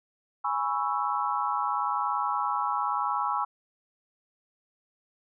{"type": "chord", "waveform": "sine", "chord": "C# minor seventh", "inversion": "second", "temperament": "equal", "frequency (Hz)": [830.6, 987.8, 1108.7, 1318.5], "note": ["G#5", "B5", "C#6", "E6"], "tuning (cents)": [0, 0, 0, 0], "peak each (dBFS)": -31, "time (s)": [0.44, 3.45], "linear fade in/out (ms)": 10, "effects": []}